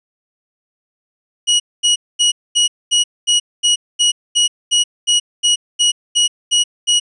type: tone bursts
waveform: sawtooth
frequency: 2910 Hz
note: F#7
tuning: 29 cents flat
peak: -7 dBFS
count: 16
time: 1.47-7 s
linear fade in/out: 20 ms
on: 130 ms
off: 230 ms
effects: resampled to 22050 Hz